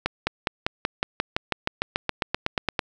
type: accelerating click train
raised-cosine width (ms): 0.3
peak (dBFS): -6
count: 19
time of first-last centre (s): 0.06-2.792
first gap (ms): 210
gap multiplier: 0.96
effects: none